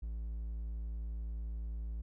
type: tone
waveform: triangle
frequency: 55.7 Hz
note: A1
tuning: 22 cents sharp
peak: -35 dBFS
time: 0.02-2.02 s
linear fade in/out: 10 ms
effects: none